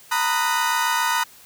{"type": "chord", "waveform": "35% pulse", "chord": "B major seventh", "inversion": "third", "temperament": "equal with one note detuned", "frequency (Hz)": [920.6, 987.8, 1244.5, 1480], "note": ["A#5", "B5", "D#6", "F#6"], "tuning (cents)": [-22, 0, 0, 0], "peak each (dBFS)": [-22, -23, -25, -24], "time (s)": [0.11, 1.24], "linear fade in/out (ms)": 10, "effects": ["white hiss -48 dBFS RMS until 1.45 s"]}